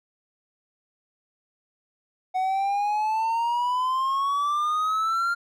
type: exponential sweep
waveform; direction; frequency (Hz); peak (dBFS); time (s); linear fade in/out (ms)
triangle; up; 740 to 1402; -20; 2.34-5.35; 20
effects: none